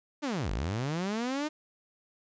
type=linear two-way sweep; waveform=sawtooth; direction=down then up; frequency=311.1 to 42.92 to 311.1 Hz; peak=-26 dBFS; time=0.22-1.49 s; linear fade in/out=20 ms; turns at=0.51 s; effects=resampled to 16000 Hz + 11-bit